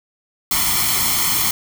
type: noise with comb filter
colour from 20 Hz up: white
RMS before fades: -18 dBFS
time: 0.51-1.51 s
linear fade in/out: 2 ms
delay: 0.93 ms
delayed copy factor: +0.75
effects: none